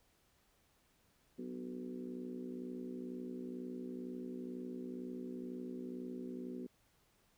harmonic tone with a mistuned harmonic, 62.1 Hz, B1, 10 cents sharp, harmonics 3 / 4 / 5 / 6 / 7 / 8, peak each -51 / -44 / -55 / -48 / -56 / -58 dBFS, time 1.38-6.67 s, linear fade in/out 10 ms, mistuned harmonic 5, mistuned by -59 cents, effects pink hiss -73 dBFS RMS until 7.37 s

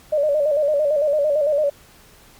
sine tone with vibrato, 590 Hz, D5, 8 cents sharp, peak -15 dBFS, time 0.12-1.7 s, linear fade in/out 10 ms, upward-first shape square, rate 8.9 Hz, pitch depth 65 cents each way, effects pink hiss -49 dBFS RMS until 2.39 s + MP3 96 kbps

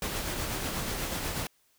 pink noise with tremolo, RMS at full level -32 dBFS, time 0.02-1.47 s, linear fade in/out 2 ms, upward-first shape sine, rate 8.2 Hz, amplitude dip 30%, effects white hiss -68 dBFS RMS until 1.78 s

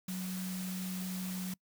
sine tone in noise, 185 Hz, F#3, in tune, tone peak -36 dBFS, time 0.08-1.54 s, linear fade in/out 5 ms, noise white, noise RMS -45 dBFS, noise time 0.08-1.54 s, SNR +6 dB, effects noise-tail reverb RT60 0.1 s tail -25 dB re dry

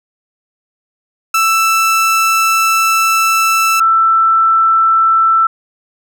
30% pulse / sine tone pair in turn, 1324 / 1330.4 Hz, E6 / E6, +7 / +16 cents, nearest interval unison, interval 9 cents, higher second, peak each -7 dBFS, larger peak neither, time 1.34-3.8 / 3.8-5.47 s, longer first, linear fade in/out 5 ms, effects none

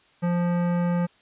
sine tone with hard clipping, 174.61 Hz, F3, in tune, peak -23 dBFS, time 0.22-1.07 s, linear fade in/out 20 ms, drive 16 dB, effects white hiss -59 dBFS RMS until 1.21 s + resampled to 8000 Hz

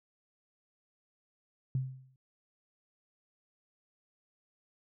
sine tone with exponential decay, 130.81 Hz, C3, in tune, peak -26 dBFS, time 1.75-2.16 s, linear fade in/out 2 ms, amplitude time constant 88 ms, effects none

